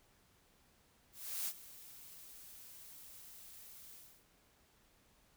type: noise with ADSR envelope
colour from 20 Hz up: blue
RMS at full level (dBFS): -38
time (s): 1.12-4.25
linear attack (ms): 350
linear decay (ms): 58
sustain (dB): -17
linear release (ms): 320
effects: pink hiss -70 dBFS RMS until 5.36 s